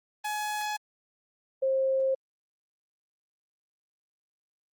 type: tone pair in turn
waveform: sawtooth / sine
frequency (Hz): 844 / 531.7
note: G#5 / C5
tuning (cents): +28 / +28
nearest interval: minor sixth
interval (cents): 800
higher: first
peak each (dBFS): -26 / -23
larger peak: second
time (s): 0.24-0.77 / 1.62-2.15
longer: neither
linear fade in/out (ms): 10
effects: Opus 24 kbps